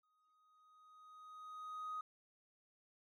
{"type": "tone with exponential growth", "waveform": "triangle", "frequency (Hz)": 1251, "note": "D#6", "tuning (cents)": 9, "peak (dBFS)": -37, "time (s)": [0.03, 2.01], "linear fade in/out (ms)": 5, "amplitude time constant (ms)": 430, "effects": ["tanh soft clip ceiling -38 dBFS"]}